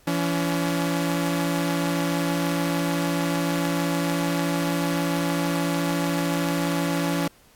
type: tone pair together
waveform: sawtooth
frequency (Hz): 168.7 / 283.4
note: E3 / C#4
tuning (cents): +40 / +38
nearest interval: major sixth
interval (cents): 898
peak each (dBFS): -21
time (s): 0.07-7.28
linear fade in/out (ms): 5
effects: pink hiss -56 dBFS RMS until 7.55 s + AAC 64 kbps